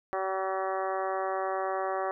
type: harmonic tone with a mistuned harmonic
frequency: 190.6 Hz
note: G3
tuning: 48 cents flat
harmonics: 2 / 3 / 4 / 5 / 6 / 7 / 8 / 9 / 10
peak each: -35 / -34 / -33 / -42 / -36 / -42 / -46 / -45 / -46 dBFS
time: 0.13-2.11 s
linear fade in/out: 0 ms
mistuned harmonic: 8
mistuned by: -15 cents
effects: none